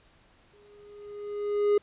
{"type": "tone with exponential growth", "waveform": "triangle", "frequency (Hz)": 412.3, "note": "G#4", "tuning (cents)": -13, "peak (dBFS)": -16, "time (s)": [0.53, 1.78], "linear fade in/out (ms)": 5, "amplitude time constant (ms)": 270, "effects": ["pink hiss -61 dBFS RMS until 1.82 s", "resampled to 8000 Hz"]}